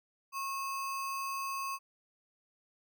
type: tone with sample-and-hold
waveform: sine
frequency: 1088 Hz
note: C#6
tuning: 33 cents flat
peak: -34 dBFS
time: 0.32-1.79 s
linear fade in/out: 50 ms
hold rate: 3675 Hz
effects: none